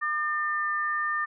sine tone pair together, 1206 / 1799.7 Hz, D6 / A6, +46 / +39 cents, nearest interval perfect fifth, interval 693 cents, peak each -28 dBFS, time 0.01-1.26 s, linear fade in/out 20 ms, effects none

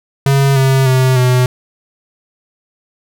square tone with pitch steps, 137.7 / 133.7 / 129.82 / 126.05 Hz, C#3 / C3 / C3 / B2, -11 / +38 / -13 / +36 cents, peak -9 dBFS, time 0.26-1.46 s, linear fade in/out 2 ms, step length 300 ms, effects none

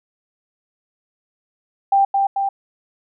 sine tone with echo, 789 Hz, G5, 11 cents sharp, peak -11 dBFS, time 1.92-2.05 s, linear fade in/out 5 ms, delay 220 ms, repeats 2, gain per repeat -3 dB, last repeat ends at 2.49 s, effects none

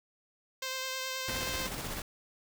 5% pulse tone with vibrato, 522 Hz, C5, 4 cents flat, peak -23 dBFS, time 0.62-1.67 s, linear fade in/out 5 ms, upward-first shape sine, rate 9.5 Hz, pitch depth 14 cents each way
pink noise with tremolo, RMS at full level -37 dBFS, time 1.28-2.02 s, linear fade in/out 2 ms, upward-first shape square, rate 16 Hz, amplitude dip 30%
effects none

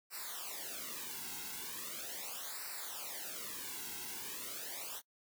white noise with flanger, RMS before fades -44 dBFS, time 0.1-5.02 s, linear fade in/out 50 ms, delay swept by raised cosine 0.3 to 1.7 ms, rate 0.39 Hz, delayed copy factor -1, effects noise-tail reverb RT60 0.1 s tail -23 dB re dry

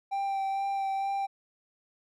triangle tone with vibrato, 784 Hz, G5, in tune, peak -26 dBFS, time 0.11-1.27 s, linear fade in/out 20 ms, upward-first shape sine, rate 2.2 Hz, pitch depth 15 cents each way, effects none

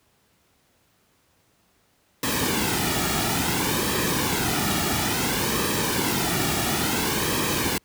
pink noise with flanger, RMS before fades -24 dBFS, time 2.23-7.78 s, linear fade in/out 2 ms, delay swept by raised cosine 1.4 to 1.96 ms, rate 0.58 Hz, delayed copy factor -0.6, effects pink hiss -64 dBFS RMS until 7.84 s + high-pass 60 Hz 12 dB/octave

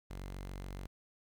sawtooth tone, 46.99 Hz, F#1, 28 cents sharp, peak -38 dBFS, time 0.1-0.87 s, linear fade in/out 10 ms, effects 12-bit

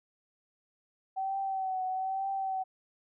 sine tone with vibrato, 763 Hz, G5, 47 cents flat, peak -30 dBFS, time 1.16-2.64 s, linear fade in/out 20 ms, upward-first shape triangle, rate 1.1 Hz, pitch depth 45 cents each way, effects none

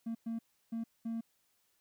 triangle tone bursts at uneven times, 228 Hz, A#3, 38 cents flat, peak -32 dBFS, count 4, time 0.06-0.15 / 0.26-0.39 / 0.72-0.84 / 1.05-1.21 s, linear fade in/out 10 ms, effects tanh soft clip ceiling -29 dBFS + white hiss -75 dBFS RMS until 1.8 s

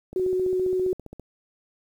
click train, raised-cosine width 2 ms, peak -26 dBFS, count 17, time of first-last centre 0.13-1.197 s, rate 15 Hz
sine tone with vibrato, 370 Hz, F#4, in tune, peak -21 dBFS, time 0.16-0.93 s, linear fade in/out 2 ms, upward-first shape triangle, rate 9 Hz, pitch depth 9 cents each way
effects 9-bit

